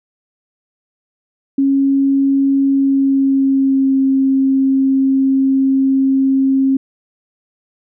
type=tone with pitch glide; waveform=sine; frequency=274.1 to 268.3 Hz; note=C#4 to C4; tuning=-19 to +44 cents; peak=-10 dBFS; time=1.58-6.77 s; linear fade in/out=5 ms; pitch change=-37 cents; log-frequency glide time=2.67-3.98 s; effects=none